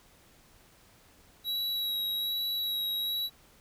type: tone with vibrato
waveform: square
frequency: 3878 Hz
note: B7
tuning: 32 cents flat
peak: -30 dBFS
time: 1.44-3.3 s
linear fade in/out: 50 ms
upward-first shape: sine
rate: 1.2 Hz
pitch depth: 18 cents each way
effects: pink hiss -60 dBFS RMS until 3.6 s

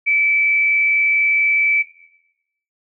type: tone with frequency modulation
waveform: sine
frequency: 2308 Hz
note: D7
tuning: 31 cents flat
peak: -13 dBFS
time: 0.06-1.83 s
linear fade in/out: 20 ms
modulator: 84.3 Hz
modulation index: 0.43
effects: noise-tail reverb RT60 0.9 s tail -17 dB re dry

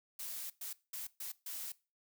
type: noise bursts at uneven times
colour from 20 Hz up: blue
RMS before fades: -43 dBFS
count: 5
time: 0.19-0.5 / 0.61-0.73 / 0.93-1.07 / 1.2-1.32 / 1.46-1.72 s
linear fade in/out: 5 ms
effects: noise-tail reverb RT60 0.3 s tail -20 dB re dry

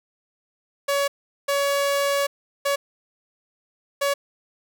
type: tone bursts at uneven times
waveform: sawtooth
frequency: 563 Hz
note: C#5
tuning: 27 cents sharp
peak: -16 dBFS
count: 4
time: 0.88-1.08 / 1.48-2.27 / 2.65-2.76 / 4.01-4.14 s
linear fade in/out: 10 ms
effects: none

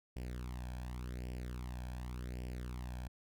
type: tone with flanger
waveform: sawtooth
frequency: 61.74 Hz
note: B1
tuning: in tune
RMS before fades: -43 dBFS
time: 0.16-3.08 s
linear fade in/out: 5 ms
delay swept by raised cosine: 0.38 to 1.24 ms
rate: 0.88 Hz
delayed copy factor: +0.75
effects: none

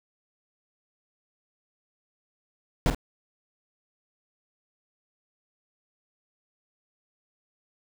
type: noise with echo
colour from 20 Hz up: brown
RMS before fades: -21 dBFS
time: 2.86-2.9 s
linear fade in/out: 0 ms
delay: 47 ms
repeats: 1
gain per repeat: -9 dB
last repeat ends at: 2.947 s
effects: none

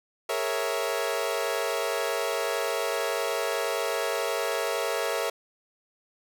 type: chord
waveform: sawtooth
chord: A# half-diminished seventh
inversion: third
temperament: equal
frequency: 415.3 / 466.2 / 554.4 / 659.3 Hz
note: G#4 / A#4 / C#5 / E5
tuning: 0 / 0 / 0 / 0 cents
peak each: -30 / -27 / -28 / -28 dBFS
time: 0.29-5.3 s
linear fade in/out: 5 ms
effects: none

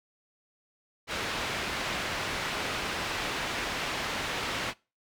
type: low-pass noise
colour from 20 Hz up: white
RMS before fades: -33 dBFS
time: 1.07-4.74 s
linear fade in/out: 50 ms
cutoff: 2900 Hz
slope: 12 dB/octave
effects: noise-tail reverb RT60 0.3 s tail -23 dB re dry

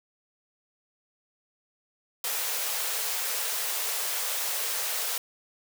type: high-pass noise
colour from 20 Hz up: white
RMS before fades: -30 dBFS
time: 2.24-5.18 s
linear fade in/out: 2 ms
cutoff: 420 Hz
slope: 96 dB/octave
effects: none

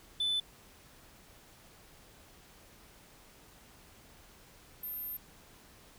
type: tone pair in turn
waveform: sine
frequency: 3506 / 13237 Hz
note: A7 / G#9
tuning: -7 / -7 cents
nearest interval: octave + major seventh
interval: 2300 cents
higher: second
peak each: -26 / -37 dBFS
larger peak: first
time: 0.2-0.4 / 4.83-5.17 s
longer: second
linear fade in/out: 5 ms
effects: tanh soft clip ceiling -28 dBFS + pink hiss -58 dBFS RMS until 5.98 s

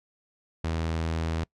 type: tone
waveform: sawtooth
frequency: 81.4 Hz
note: E2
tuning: 21 cents flat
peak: -23 dBFS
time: 0.64-1.44 s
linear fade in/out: 5 ms
effects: noise-tail reverb RT60 0.1 s tail -25 dB re dry + low-pass 6000 Hz 12 dB/octave

